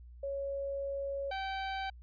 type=tone pair in turn; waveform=sine / sawtooth; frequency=554.4 / 773.2 Hz; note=C#5 / G5; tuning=0 / -24 cents; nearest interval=tritone; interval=576 cents; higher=second; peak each=-34 / -31 dBFS; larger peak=second; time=0.23-1.31 / 1.31-1.9 s; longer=first; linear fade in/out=5 ms; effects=added 60 Hz sine -49 dBFS peak until 2.02 s + resampled to 11025 Hz